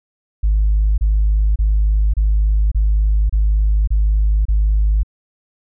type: tone bursts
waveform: sine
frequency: 51.91 Hz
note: G#1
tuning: in tune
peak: -10 dBFS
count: 8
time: 0.43-5.033 s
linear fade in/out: 10 ms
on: 550 ms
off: 29 ms
effects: tanh soft clip ceiling -8 dBFS